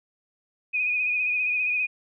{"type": "tone with vibrato", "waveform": "sine", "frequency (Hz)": 2482, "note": "D#7", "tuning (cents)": -5, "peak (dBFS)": -22, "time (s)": [0.73, 1.87], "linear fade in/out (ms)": 20, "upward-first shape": "triangle", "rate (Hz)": 15, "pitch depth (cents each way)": 46, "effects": []}